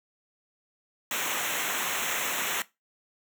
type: noise with comb filter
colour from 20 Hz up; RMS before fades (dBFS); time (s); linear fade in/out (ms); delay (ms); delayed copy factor
pink; -30; 1.11-2.62; 2; 0.21; -0.9
effects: noise-tail reverb RT60 0.2 s tail -18 dB re dry + high-pass 150 Hz 12 dB/octave